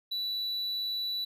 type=tone; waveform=triangle; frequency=3951 Hz; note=B7; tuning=in tune; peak=-29 dBFS; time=0.11-1.25 s; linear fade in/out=10 ms; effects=none